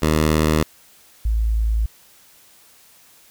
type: tone pair in turn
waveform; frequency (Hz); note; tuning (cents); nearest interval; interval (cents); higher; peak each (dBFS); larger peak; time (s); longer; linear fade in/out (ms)
10% pulse / sine; 77.7 / 54.94; D#2 / A1; -2 / -2; tritone; 600; first; -7 / -16; first; 0.02-0.63 / 1.25-1.86; neither; 5
effects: white hiss -51 dBFS RMS until 3.3 s